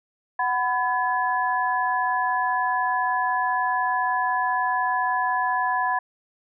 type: tone cluster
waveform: sine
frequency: 745 / 999 / 1706 Hz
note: F#5 / B5 / G#6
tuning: +12 / +20 / +46 cents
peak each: -26 / -23 / -27 dBFS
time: 0.39-5.99 s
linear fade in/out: 5 ms
effects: none